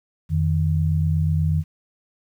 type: tone pair together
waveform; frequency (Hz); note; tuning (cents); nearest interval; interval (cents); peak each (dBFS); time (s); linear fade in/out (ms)
sine; 87.31 / 155.57; F2 / D#3; 0 / 0; minor seventh; 1000; -20; 0.29-1.64; 50
effects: 9-bit